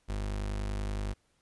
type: tone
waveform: 35% pulse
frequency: 50.6 Hz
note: G#1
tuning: 44 cents flat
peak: -30 dBFS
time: 0.08-1.14 s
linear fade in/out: 20 ms
effects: pink hiss -72 dBFS RMS until 1.41 s + resampled to 24000 Hz